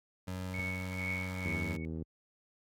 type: tone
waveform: 25% pulse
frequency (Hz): 92.5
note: F#2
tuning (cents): 0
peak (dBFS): -33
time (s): 0.27-1.77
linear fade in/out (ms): 10
type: tone with tremolo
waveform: sine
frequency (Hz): 2217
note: C#7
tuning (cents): 0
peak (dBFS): -35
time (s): 0.54-1.85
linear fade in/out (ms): 0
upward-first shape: triangle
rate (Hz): 2.2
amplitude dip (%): 85
type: click train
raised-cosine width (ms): 3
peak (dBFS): -27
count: 46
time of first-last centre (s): 1.46-2.022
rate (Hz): 80
effects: high-pass 60 Hz 12 dB/octave + AAC 48 kbps